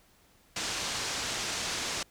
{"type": "low-pass noise", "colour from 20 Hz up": "white", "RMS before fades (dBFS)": -34, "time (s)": [0.56, 2.03], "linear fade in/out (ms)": 5, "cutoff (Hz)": 7000, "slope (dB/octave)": 24, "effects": ["pink hiss -63 dBFS RMS until 2.1 s"]}